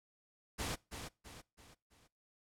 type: noise with echo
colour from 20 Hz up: pink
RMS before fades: -39 dBFS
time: 0.58-0.76 s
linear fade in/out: 20 ms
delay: 330 ms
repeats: 4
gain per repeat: -7 dB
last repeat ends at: 2.08 s
effects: noise-tail reverb RT60 0.3 s tail -24 dB re dry + low-pass 11000 Hz 12 dB/octave